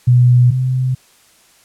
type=tone pair in turn; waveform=sine; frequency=123.47 / 128.61 Hz; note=B2 / C3; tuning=0 / -29 cents; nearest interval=minor second; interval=71 cents; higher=second; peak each=-6 / -13 dBFS; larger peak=first; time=0.07-0.51 / 0.51-0.95 s; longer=neither; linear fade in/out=10 ms; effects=white hiss -50 dBFS RMS until 1.64 s + low-pass 11000 Hz 12 dB/octave